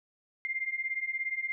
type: beating tone pair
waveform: sine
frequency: 2093 / 2110 Hz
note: C7 / C7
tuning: 0 / +14 cents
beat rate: 17 Hz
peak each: -35 / -33 dBFS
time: 0.45-1.52 s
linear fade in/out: 0 ms
effects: none